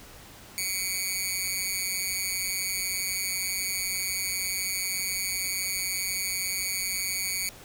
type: tone with amplitude modulation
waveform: 10% pulse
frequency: 2247 Hz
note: C#7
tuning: 23 cents sharp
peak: -15 dBFS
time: 0.58-7.49 s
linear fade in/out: 0 ms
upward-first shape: sine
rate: 188 Hz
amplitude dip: 85%
effects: pink hiss -48 dBFS RMS until 7.64 s